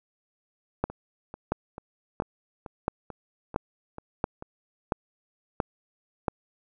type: two click trains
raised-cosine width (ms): 1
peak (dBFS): -10 / -24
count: 9 / 9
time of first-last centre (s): 0.84-6.282 / 0.9-4.424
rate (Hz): 1.47 / 2.27
effects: none